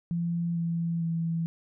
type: tone with pitch steps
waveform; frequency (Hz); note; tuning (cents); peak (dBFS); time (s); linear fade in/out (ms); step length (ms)
sine; 170.3 / 167.96 / 165.64; F3 / E3 / E3; -43 / +33 / +9; -26; 0.11-1.46; 0; 450
effects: none